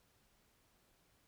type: silence
effects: pink hiss -73 dBFS RMS until 1.27 s